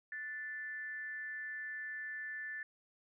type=tone with frequency modulation; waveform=sine; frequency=1760 Hz; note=A6; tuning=in tune; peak=-40 dBFS; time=0.12-2.63 s; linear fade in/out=2 ms; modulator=287 Hz; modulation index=0.37; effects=none